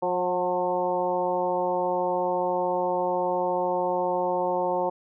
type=harmonic tone with a mistuned harmonic; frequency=179.3 Hz; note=F3; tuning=46 cents sharp; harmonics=1 / 2 / 3 / 4 / 5 / 6; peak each=-38 / -30 / -27 / -30 / -28 / -38 dBFS; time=0.02-4.9 s; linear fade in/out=10 ms; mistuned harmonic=4; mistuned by=+29 cents; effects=none